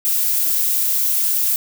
violet noise, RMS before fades -18 dBFS, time 0.05-1.56 s, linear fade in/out 0 ms, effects none

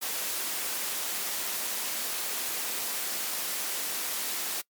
white high-pass noise, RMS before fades -32 dBFS, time 0.01-4.62 s, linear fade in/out 20 ms, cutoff 250 Hz, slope 12 dB/octave, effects noise-tail reverb RT60 0.1 s tail -23 dB re dry + MP3 96 kbps

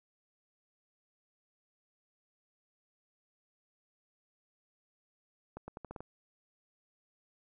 accelerating click train, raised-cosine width 1 ms, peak -29 dBFS, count 7, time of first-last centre 5.57-6.006 s, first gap 110 ms, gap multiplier 0.83, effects none

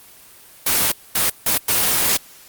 white noise bursts at uneven times, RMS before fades -17 dBFS, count 4, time 0.66-0.92 / 1.15-1.3 / 1.46-1.58 / 1.68-2.17 s, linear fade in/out 5 ms, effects white hiss -45 dBFS RMS until 2.48 s + Opus 24 kbps

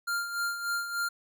square tone with tremolo, 1396.9 Hz, F6, in tune, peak -28 dBFS, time 0.07-1.09 s, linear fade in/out 10 ms, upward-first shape sine, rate 3.4 Hz, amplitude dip 60%, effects none

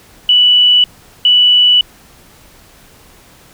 sine tone pair in turn, 2960 / 2960 Hz, F#7 / F#7, 0 / 0 cents, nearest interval unison, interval 0 cents, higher neither, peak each -5 dBFS, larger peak neither, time 0.29-0.84 / 1.25-1.81 s, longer second, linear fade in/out 2 ms, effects pink hiss -43 dBFS RMS until 3.53 s

